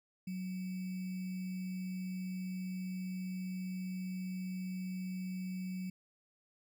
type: tone with sample-and-hold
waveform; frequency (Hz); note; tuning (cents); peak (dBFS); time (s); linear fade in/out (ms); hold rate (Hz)
sine; 185; F#3; 0; -37; 0.27-5.9; 5; 2450
effects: none